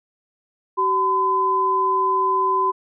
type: tone pair together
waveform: sine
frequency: 380 / 1014.5 Hz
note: F#4 / B5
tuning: +46 / +46 cents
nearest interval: octave + perfect fourth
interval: 1700 cents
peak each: -24 / -17 dBFS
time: 0.77-2.72 s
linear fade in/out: 20 ms
effects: none